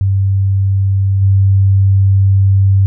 sine tone with level steps, 97.4 Hz, G2, 11 cents flat, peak -9 / -6 dBFS, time 0.01-2.86 s, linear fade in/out 0 ms, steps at 1.21 s, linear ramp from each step 20 ms, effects none

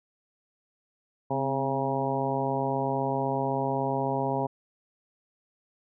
harmonic tone with a mistuned harmonic, 136.1 Hz, C#3, 31 cents flat, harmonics 1 / 2 / 3 / 4 / 5 / 6 / 7, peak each -33 / -33 / -33 / -33 / -33 / -33 / -33 dBFS, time 1.3-4.47 s, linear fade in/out 10 ms, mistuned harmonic 2, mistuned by -49 cents, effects none

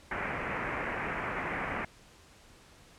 white low-pass noise, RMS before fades -35 dBFS, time 0.11-1.85 s, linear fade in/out 5 ms, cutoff 2300 Hz, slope 48 dB/octave, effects pink hiss -57 dBFS RMS until 2.98 s + low-pass 9000 Hz 12 dB/octave

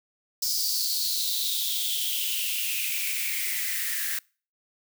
blue noise with high-pass filter sweep, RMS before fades -28 dBFS, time 0.42-4.19 s, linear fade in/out 5 ms, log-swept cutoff 5100 to 1700 Hz, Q 6.9, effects noise-tail reverb RT60 0.4 s tail -26 dB re dry

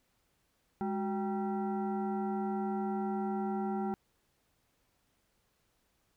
sine tone with frequency modulation, 205.9 Hz, G#3, 15 cents flat, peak -31 dBFS, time 0.81-3.94 s, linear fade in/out 0 ms, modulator 578 Hz, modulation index 1.1, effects pink hiss -75 dBFS RMS until 6.16 s

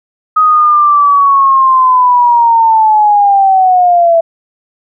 sine linear sweep, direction down, 1260 to 659.3 Hz, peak -4 dBFS, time 0.36-4.21 s, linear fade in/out 10 ms, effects none

